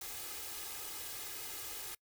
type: noise with comb filter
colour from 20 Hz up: white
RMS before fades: -44 dBFS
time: 0.01-1.95 s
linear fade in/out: 5 ms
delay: 2.4 ms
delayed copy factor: +0.75
effects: noise-tail reverb RT60 0.1 s tail -25 dB re dry